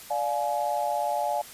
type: chord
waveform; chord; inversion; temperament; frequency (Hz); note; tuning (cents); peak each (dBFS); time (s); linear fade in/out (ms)
sine; D diminished; none; just; 587.3 / 704.8 / 845.8; D5 / F5 / Ab5; 0 / +16 / +31; -30 / -29 / -28; 0.1-1.42; 10
effects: white hiss -45 dBFS RMS until 1.53 s + resampled to 32000 Hz